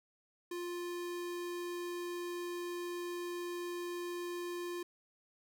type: tone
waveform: square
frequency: 350.4 Hz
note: F4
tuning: 6 cents sharp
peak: -39 dBFS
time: 0.51-4.83 s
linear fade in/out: 5 ms
effects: none